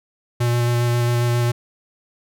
square tone with vibrato, 120 Hz, B2, 49 cents flat, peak -17 dBFS, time 0.4-1.52 s, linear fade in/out 10 ms, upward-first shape square, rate 7.4 Hz, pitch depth 10 cents each way, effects none

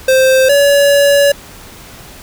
square tone pair in turn, 523.3 / 567.4 Hz, C5 / C#5, 0 / +40 cents, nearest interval minor second, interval 140 cents, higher second, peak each -7 dBFS, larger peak neither, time 0.08-0.49 / 0.49-1.32 s, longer second, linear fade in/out 5 ms, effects pink hiss -35 dBFS RMS until 2.22 s

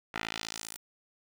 10% pulse tone with band-pass filter sweep, 55 Hz, A1, in tune, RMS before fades -39 dBFS, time 0.14-0.77 s, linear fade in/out 5 ms, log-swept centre 1800 to 12000 Hz, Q 1.2, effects none

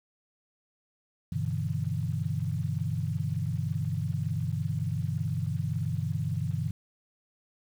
sine chord, E minor seventh, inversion first, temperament equal, 98 / 123.47 / 146.83 / 164.81 Hz, G2 / B2 / D3 / E3, 0 / 0 / 0 / 0 cents, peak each -33 / -33 / -33 / -34 dBFS, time 1.32-6.71 s, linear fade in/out 5 ms, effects 9-bit

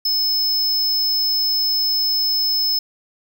square tone, 5210 Hz, E8, 21 cents flat, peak -17 dBFS, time 0.05-2.79 s, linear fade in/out 5 ms, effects none

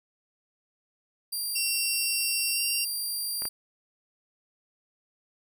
15% pulse tone, 4737 Hz, D8, 14 cents sharp, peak -23 dBFS, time 1.32-3.49 s, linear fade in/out 10 ms
15% pulse tone with pitch glide, 2737 to 2770 Hz, F7 to F7, -36 to -15 cents, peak -20 dBFS, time 1.55-2.85 s, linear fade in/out 10 ms, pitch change +21 cents, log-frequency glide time 2.52-2.61 s
clicks, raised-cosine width 0.5 ms, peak -25 / -22 dBFS, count 2, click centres 3.421 / 3.454 s
effects none

